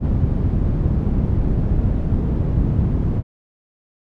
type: low-pass noise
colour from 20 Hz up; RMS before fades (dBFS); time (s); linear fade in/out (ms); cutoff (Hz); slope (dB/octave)
white; -18; 0-3.23; 50; 130; 12
effects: none